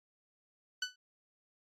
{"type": "tone with exponential decay", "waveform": "15% pulse", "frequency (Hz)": 1495, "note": "F#6", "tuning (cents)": 17, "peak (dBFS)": -23, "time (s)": [0.82, 0.96], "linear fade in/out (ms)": 5, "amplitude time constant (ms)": 29, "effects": ["low-pass 7000 Hz 12 dB/octave", "AAC 48 kbps"]}